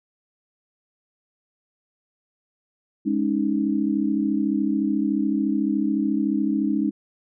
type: chord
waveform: sine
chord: Ab suspended fourth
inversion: none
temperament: equal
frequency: 207.7 / 277.2 / 311.1 Hz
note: Ab3 / Db4 / Eb4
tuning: 0 / 0 / 0 cents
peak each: -24 dBFS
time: 3.05-6.91 s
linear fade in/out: 20 ms
effects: none